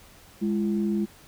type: tone pair together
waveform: sine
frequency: 207.3 / 340 Hz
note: G#3 / F4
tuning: -3 / -46 cents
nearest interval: major sixth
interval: 857 cents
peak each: -23 / -28 dBFS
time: 0.41-1.06 s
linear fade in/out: 20 ms
effects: tanh soft clip ceiling -15 dBFS + pink hiss -52 dBFS RMS until 1.27 s